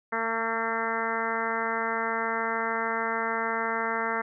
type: harmonic tone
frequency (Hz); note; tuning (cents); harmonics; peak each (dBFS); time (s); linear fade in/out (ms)
226.6; A#3; -49; 1 / 2 / 3 / 4 / 5 / 6 / 7 / 8 / 9; -38 / -34 / -36 / -33 / -35 / -33 / -35 / -35 / -37; 0.12-4.22; 10
effects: none